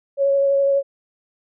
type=tone with vibrato; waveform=sine; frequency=554.4 Hz; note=C#5; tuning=in tune; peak=-14 dBFS; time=0.17-0.83 s; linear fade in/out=50 ms; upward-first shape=sine; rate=12 Hz; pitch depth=12 cents each way; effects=none